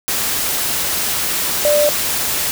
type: tone in noise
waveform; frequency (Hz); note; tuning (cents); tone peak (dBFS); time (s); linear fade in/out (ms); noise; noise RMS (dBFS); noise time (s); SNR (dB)
sine; 591; D5; +11; -11; 1.65-1.89; 0; white; -19; 0.08-2.51; +5
effects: none